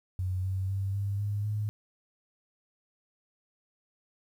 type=tone with pitch steps; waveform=sine; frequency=92.4 / 94.89 / 97.44 / 100.07 / 102.76 / 105.53 Hz; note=F#2 / F#2 / G2 / G2 / G#2 / G#2; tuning=-2 / +44 / -10 / +36 / -18 / +28 cents; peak=-28 dBFS; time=0.19-1.69 s; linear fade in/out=0 ms; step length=250 ms; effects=10-bit